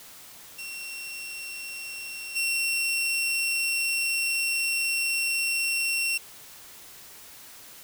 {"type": "tone with level steps", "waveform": "sawtooth", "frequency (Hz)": 2724, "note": "F7", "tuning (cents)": -44, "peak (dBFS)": [-32, -21], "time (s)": [0.58, 6.18], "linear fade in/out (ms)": 10, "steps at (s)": 2.35, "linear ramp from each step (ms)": 20, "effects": ["white hiss -47 dBFS RMS until 7.83 s"]}